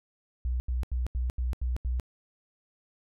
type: tone bursts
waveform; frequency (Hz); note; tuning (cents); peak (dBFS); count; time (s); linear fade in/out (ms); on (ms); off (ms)
sine; 61.74; B1; 0; -26; 7; 0.45-1.998; 0; 150; 83
effects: none